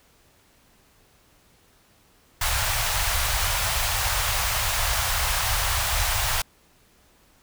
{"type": "band-stop noise", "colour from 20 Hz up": "pink", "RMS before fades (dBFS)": -24, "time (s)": [2.41, 6.42], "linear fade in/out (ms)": 5, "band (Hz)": [100, 700], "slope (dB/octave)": 24, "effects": ["pink hiss -59 dBFS RMS until 7.42 s"]}